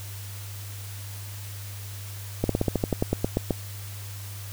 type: slowing click train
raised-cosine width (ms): 2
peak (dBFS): -9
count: 13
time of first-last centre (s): 2.44-3.507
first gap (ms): 53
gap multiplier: 1.09
effects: added 100 Hz sine -36 dBFS peak until 4.52 s + white hiss -43 dBFS RMS until 4.52 s